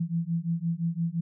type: beating tone pair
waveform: sine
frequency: 164.81 / 170.61 Hz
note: E3 / F3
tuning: 0 / -40 cents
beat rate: 5.8 Hz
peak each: -29 dBFS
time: 0-1.21 s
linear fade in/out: 10 ms
effects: none